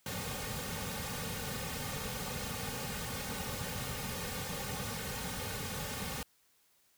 pink noise with comb filter, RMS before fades -39 dBFS, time 0.06-6.23 s, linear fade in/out 2 ms, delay 3 ms, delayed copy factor -0.95, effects white hiss -70 dBFS RMS until 6.97 s

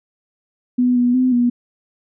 sine tone with pitch steps, 248.1 / 244.3 / 255.3 / 242.2 Hz, B3 / B3 / C4 / B3, +8 / -19 / -42 / -34 cents, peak -12 dBFS, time 0.78-1.5 s, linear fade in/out 10 ms, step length 180 ms, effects none

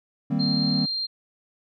triangle chord, C minor seventh, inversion first, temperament equal, 155.56 / 196 / 233.1 / 261.6 Hz, Eb3 / G3 / Bb3 / C4, 0 / 0 / 0 / 0 cents, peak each -25 dBFS, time 0.3-0.86 s, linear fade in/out 10 ms
sine tone, 4186 Hz, C8, in tune, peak -25 dBFS, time 0.39-1.07 s, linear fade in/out 20 ms
effects none

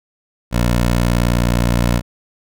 15% pulse tone, 59.4 Hz, A#1, 33 cents sharp, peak -7 dBFS, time 0.51-2.02 s, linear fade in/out 50 ms, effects none

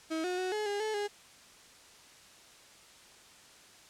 35% pulse tone with pitch steps, 320.2 / 362.4 / 369.7 / 424.6 / 407.3 / 433.2 / 411.1 Hz, D#4 / F#4 / F#4 / G#4 / G#4 / A4 / G#4, +50 / -36 / -1 / +38 / -34 / -27 / -18 cents, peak -30 dBFS, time 0.1-1.08 s, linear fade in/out 20 ms, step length 140 ms, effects white hiss -56 dBFS RMS until 3.89 s + low-pass 8000 Hz 12 dB/octave

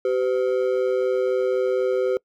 triangle ring-modulated tone, 446.2 Hz, A4, 24 cents sharp, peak -14 dBFS, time 0.05-2.17 s, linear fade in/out 0 ms, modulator 62 Hz, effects noise-tail reverb RT60 0.1 s tail -25 dB re dry

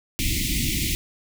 pink band-stop noise, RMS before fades -24 dBFS, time 0.19-0.95 s, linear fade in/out 0 ms, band 350 to 2000 Hz, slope 96 dB/octave, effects none

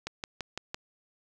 click train, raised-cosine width 0.2 ms, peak -17 dBFS, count 5, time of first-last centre 0.07-0.745 s, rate 5.93 Hz, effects none

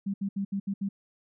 sine tone bursts at uneven times, 197.5 Hz, G3, 13 cents sharp, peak -27 dBFS, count 6, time 0.06-0.14 / 0.21-0.29 / 0.36-0.45 / 0.52-0.6 / 0.67-0.74 / 0.81-0.89 s, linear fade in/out 10 ms, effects none

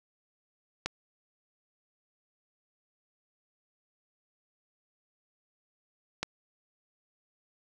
clicks, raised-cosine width 0.2 ms, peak -13 dBFS, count 2, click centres 0.86 / 6.23 s, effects none

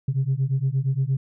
sine beating tone pair, 130 / 138.6 Hz, C3 / C#3, -11 / 0 cents, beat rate 8.6 Hz, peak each -22 dBFS, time 0.08-1.17 s, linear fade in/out 5 ms, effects tanh soft clip ceiling -15 dBFS

